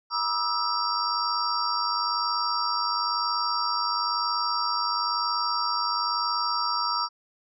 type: tone cluster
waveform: sine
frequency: 963 / 1212 / 1313 / 4705 / 5530 Hz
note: B5 / D#6 / E6 / D8 / F8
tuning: -44 / -46 / -7 / +2 / -18 cents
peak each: -30 / -32 / -28 / -31 / -33 dBFS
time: 0.1-7.09 s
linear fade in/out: 50 ms
effects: none